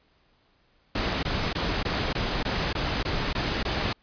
pink noise bursts, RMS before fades -27 dBFS, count 10, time 0.95-3.93 s, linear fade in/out 5 ms, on 280 ms, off 20 ms, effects pink hiss -65 dBFS RMS until 4.02 s + resampled to 11025 Hz

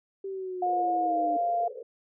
sine linear sweep, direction down, 392 to 300 Hz, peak -32 dBFS, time 0.24-1.37 s, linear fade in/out 5 ms
sine tone with pitch glide, 720 to 695.5 Hz, F#5 to F5, -47 to -7 cents, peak -24 dBFS, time 0.62-1.68 s, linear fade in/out 5 ms, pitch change -60 cents, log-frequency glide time 1.05-1.14 s
white band-pass noise, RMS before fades -41 dBFS, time 0.66-1.83 s, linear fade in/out 5 ms, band 430 to 540 Hz, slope 96 dB/octave
effects none

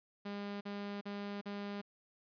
sawtooth tone bursts, 202.6 Hz, G#3, 43 cents flat, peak -36 dBFS, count 4, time 0.25-1.816 s, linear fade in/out 10 ms, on 360 ms, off 42 ms, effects resampled to 11025 Hz + 12-bit

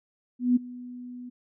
sine tone with ADSR envelope, 246.9 Hz, B3, in tune, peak -16 dBFS, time 0.39-1.3 s, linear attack 170 ms, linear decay 15 ms, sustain -21 dB, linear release 15 ms, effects none

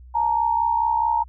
sine tone pair together, 867.3 / 932 Hz, A5 / A#5, -25 / -1 cents, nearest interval minor second, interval 124 cents, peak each -23 / -19 dBFS, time 0.14-1.24 s, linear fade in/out 20 ms, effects added 62 Hz sine -41 dBFS peak until 1.28 s

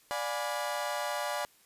30% pulse chord, D diminished seventh, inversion none, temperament equal with one note detuned, 587.3 / 713.5 / 830.6 / 987.8 Hz, D5 / F5 / Ab5 / Cb6, 0 / +37 / 0 / 0 cents, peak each -33 / -36 / -35 / -36 dBFS, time 0.11-1.45 s, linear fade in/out 0 ms, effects white hiss -63 dBFS RMS until 1.65 s + resampled to 32000 Hz

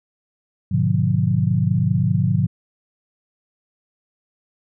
sine chord, G# diminished seventh, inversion none, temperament just, 103.83 / 124.59 / 149.51 / 179.41 Hz, G#2 / B2 / D3 / F3, 0 / +16 / +31 / +47 cents, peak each -21 dBFS, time 0.71-2.47 s, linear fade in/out 10 ms, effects none

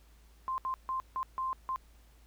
sine tone bursts at uneven times, 1046.5 Hz, C6, in tune, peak -31 dBFS, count 6, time 0.48-0.58 / 0.65-0.74 / 0.89-1 / 1.16-1.23 / 1.38-1.53 / 1.69-1.76 s, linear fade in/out 0 ms, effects added 55 Hz sine -57 dBFS peak until 2.26 s + pink hiss -66 dBFS RMS until 2.26 s

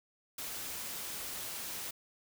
white noise, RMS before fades -41 dBFS, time 0.38-1.91 s, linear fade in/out 5 ms, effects none

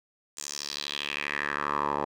10% pulse tone with band-pass filter sweep, 72.5 Hz, D2, 22 cents flat, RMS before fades -32 dBFS, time 0.37-2.05 s, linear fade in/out 5 ms, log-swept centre 7500 to 760 Hz, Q 3.2, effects none

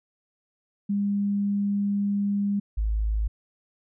sine tone pair in turn, 201.9 / 53.48 Hz, G#3 / A1, -49 / -49 cents, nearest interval octave + major seventh, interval 2300 cents, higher first, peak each -22 dBFS, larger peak neither, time 0.89-2.6 / 2.77-3.28 s, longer first, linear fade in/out 10 ms, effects none

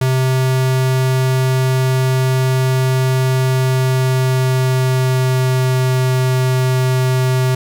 square tone with pitch glide, 130.1 to 128.9 Hz, C3 to C3, -9 to -26 cents, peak -13 dBFS, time 0.01-7.55 s, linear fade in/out 5 ms, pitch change -17 cents, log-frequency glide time 3.47-6.04 s, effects 9-bit

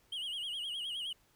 triangle tone with vibrato, 3063 Hz, G7, 41 cents flat, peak -35 dBFS, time 0.12-1.13 s, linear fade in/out 5 ms, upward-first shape sine, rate 9.6 Hz, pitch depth 130 cents each way, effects pink hiss -69 dBFS RMS until 1.35 s

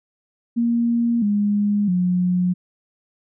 sine tone with pitch steps, 234.8 / 205.6 / 180.01 Hz, A#3 / G#3 / F#3, +13 / -17 / -47 cents, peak -16 dBFS, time 0.56-2.54 s, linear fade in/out 20 ms, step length 660 ms, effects none

